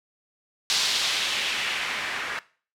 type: noise with low-pass filter sweep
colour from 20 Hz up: blue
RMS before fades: -27 dBFS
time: 0.7-2.39 s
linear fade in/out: 0 ms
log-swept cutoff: 4500 to 1700 Hz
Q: 1.6
effects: noise-tail reverb RT60 0.4 s tail -19 dB re dry